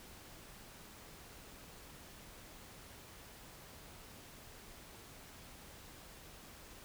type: silence
effects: pink hiss -55 dBFS RMS until 6.84 s